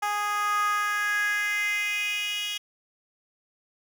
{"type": "tone with high-pass filter sweep", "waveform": "10% pulse", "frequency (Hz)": 414.1, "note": "G#4", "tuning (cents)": -5, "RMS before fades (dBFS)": -27, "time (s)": [0.02, 2.58], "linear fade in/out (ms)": 10, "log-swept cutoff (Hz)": [920, 3200], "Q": 5.1, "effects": []}